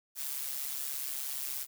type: noise with amplitude modulation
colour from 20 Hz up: blue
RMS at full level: -34 dBFS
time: 0.15-1.67 s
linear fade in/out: 50 ms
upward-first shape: sine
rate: 137 Hz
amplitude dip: 70%
effects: none